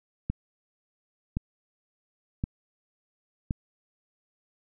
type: click train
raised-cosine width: 5 ms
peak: -15 dBFS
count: 4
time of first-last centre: 0.3-3.509 s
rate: 0.935 Hz
effects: none